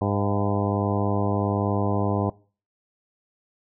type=harmonic tone with a mistuned harmonic; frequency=101.3 Hz; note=G#2; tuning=43 cents flat; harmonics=1 / 2 / 3 / 4 / 5 / 6 / 7 / 8 / 9 / 10; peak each=-25 / -28 / -30 / -31 / -32 / -33 / -33 / -34 / -35 / -35 dBFS; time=0.01-2.3 s; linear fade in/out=5 ms; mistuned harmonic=6; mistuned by=+51 cents; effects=noise-tail reverb RT60 0.4 s tail -23 dB re dry